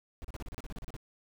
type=noise bursts; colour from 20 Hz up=brown; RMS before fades=-40 dBFS; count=13; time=0.22-0.965 s; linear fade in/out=0 ms; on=25 ms; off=35 ms; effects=none